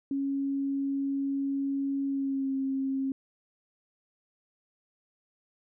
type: tone with pitch glide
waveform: sine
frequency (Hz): 275.9 to 268.8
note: C#4 to C4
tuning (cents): -8 to +47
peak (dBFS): -27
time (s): 0.11-3.12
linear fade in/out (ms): 2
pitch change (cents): -45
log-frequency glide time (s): 2.07-2.53
effects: none